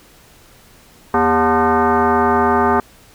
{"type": "tone with frequency modulation", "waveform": "sine", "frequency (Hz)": 240.8, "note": "B3", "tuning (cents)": -44, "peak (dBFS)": -11, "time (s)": [1.14, 2.8], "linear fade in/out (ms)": 2, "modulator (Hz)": 322, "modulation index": 3.5, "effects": ["pink hiss -47 dBFS RMS until 3.14 s"]}